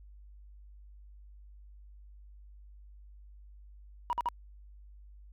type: tone bursts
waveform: sine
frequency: 960 Hz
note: B5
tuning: 49 cents flat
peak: -26 dBFS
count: 3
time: 4.1-4.287 s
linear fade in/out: 0 ms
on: 29 ms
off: 50 ms
effects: tanh soft clip ceiling -25 dBFS + added 50 Hz sine -50 dBFS peak until 5.32 s